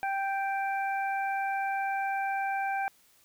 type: harmonic tone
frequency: 784 Hz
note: G5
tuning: in tune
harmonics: 1 / 2 / 3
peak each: -29 / -35 / -39 dBFS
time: 0.03-2.88 s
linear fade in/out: 0 ms
effects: white hiss -63 dBFS RMS until 3.24 s